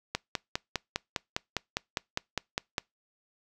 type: click train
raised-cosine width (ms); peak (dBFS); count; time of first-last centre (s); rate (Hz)
0.2; -11; 14; 0.15-2.782; 4.94
effects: noise-tail reverb RT60 0.2 s tail -26 dB re dry